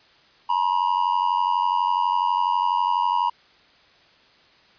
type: tone with amplitude modulation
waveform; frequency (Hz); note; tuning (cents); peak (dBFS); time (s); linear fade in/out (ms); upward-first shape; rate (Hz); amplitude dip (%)
triangle; 960; B5; -49; -13; 0.49-3.3; 10; sine; 92.1; 90
effects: white hiss -55 dBFS RMS until 4.78 s + resampled to 11025 Hz